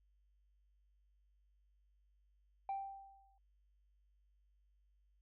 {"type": "tone with exponential decay", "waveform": "sine", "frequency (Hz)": 784, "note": "G5", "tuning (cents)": 0, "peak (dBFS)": -34, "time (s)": [2.69, 3.38], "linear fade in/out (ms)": 2, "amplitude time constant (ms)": 150, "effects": ["tanh soft clip ceiling -35 dBFS", "added 50 Hz sine -70 dBFS peak until 5.21 s"]}